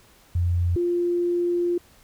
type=tone pair in turn; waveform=sine; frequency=87.31 / 349.2 Hz; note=F2 / F4; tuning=0 / 0 cents; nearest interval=2 octaves; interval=2400 cents; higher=second; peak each=-19 / -20 dBFS; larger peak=first; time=0.35-0.76 / 0.76-1.78 s; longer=second; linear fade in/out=5 ms; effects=pink hiss -55 dBFS RMS until 2.03 s